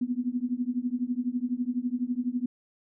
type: tone with tremolo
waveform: sine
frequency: 246.9 Hz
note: B3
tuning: in tune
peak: -22 dBFS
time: 0.01-2.46 s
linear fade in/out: 5 ms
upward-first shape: triangle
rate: 12 Hz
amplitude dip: 100%
effects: none